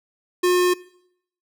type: tone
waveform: square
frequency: 359.2 Hz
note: F4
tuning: 49 cents sharp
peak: -16 dBFS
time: 0.43-0.74 s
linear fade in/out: 10 ms
effects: noise-tail reverb RT60 0.7 s tail -21 dB re dry